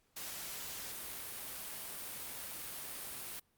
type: noise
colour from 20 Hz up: white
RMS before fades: -44 dBFS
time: 0.16-3.4 s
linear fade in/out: 10 ms
effects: pink hiss -75 dBFS RMS until 3.57 s + Opus 48 kbps